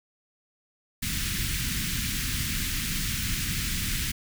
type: band-stop noise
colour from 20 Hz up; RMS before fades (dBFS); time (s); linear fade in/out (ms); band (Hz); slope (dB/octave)
pink; -29; 1.02-4.12; 10; 240 to 1700; 24
effects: none